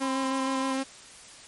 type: tone with vibrato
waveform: sawtooth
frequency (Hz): 267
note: C4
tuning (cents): +35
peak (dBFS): -23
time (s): 0-0.84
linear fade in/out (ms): 20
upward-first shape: square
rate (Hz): 6.4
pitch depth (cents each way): 12
type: tone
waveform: triangle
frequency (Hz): 1024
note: C6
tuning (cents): -38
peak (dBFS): -30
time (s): 0.02-0.74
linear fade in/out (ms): 5
effects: white hiss -48 dBFS RMS until 1.47 s + MP3 48 kbps